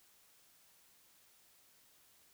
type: silence
effects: white hiss -67 dBFS RMS until 2.33 s